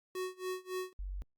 square tone with tremolo, 370 Hz, F#4, in tune, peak -35 dBFS, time 0.15-0.93 s, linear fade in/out 2 ms, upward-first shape sine, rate 3.6 Hz, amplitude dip 95%
sine tone, 47.26 Hz, F#1, 37 cents sharp, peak -37 dBFS, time 0.99-1.22 s, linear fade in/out 0 ms
effects Opus 48 kbps

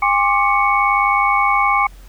sine tone cluster, 807 / 1072 / 1171 / 2222 Hz, G#5 / C6 / D6 / C#7, -50 / +42 / -5 / +4 cents, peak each -18 dBFS, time 0.02-1.87 s, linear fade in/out 5 ms, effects added 44 Hz sine -37 dBFS peak until 2.08 s + pink hiss -49 dBFS RMS until 2.08 s

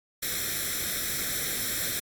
white noise with comb filter, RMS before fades -30 dBFS, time 0.22-2 s, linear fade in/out 10 ms, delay 0.53 ms, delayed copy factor +0.8, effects AAC 64 kbps

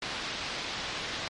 white low-pass noise, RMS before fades -36 dBFS, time 0.02-1.28 s, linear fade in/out 2 ms, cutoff 4600 Hz, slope 24 dB/octave, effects MP3 48 kbps

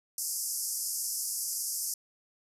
white band-pass noise, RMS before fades -34 dBFS, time 0.18-1.94 s, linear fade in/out 2 ms, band 4900 to 13000 Hz, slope 96 dB/octave, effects none

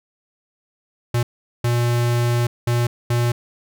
square tone bursts at uneven times, 119.8 Hz, A#2, 48 cents sharp, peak -17 dBFS, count 4, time 1.14-1.23 / 1.64-2.47 / 2.67-2.87 / 3.1-3.32 s, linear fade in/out 5 ms, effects none

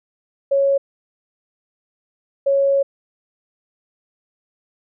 sine tone bursts at uneven times, 553 Hz, C#5, 4 cents flat, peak -13 dBFS, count 2, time 0.51-0.78 / 2.46-2.83 s, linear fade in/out 10 ms, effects none

